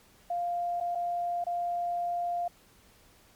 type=tone with dropouts; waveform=sine; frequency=698.5 Hz; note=F5; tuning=in tune; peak=-28 dBFS; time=0.3-2.48 s; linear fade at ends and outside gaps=5 ms; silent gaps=0.802-0.808 / 0.95-0.954 / 1.441-1.466 s; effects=pink hiss -60 dBFS RMS until 3.35 s + MP3 96 kbps